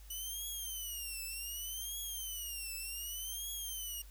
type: tone with vibrato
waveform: 5% pulse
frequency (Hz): 2960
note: F#7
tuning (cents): 0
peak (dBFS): -32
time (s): 0.1-4.02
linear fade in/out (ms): 5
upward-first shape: triangle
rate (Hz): 0.66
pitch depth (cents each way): 210
effects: added 50 Hz sine -51 dBFS peak until 4.1 s + white hiss -62 dBFS RMS until 4.1 s